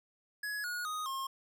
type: tone with pitch steps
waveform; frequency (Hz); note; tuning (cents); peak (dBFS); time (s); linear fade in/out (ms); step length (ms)
square; 1682 / 1447.4 / 1245.6 / 1071.9; G#6 / F#6 / D#6 / C6; +22 / -39 / +2 / +42; -36; 0.43-1.27; 5; 210
effects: none